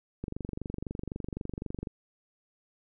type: click train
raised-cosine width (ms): 3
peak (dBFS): -22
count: 40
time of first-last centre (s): 0.24-1.872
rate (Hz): 23.9
effects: none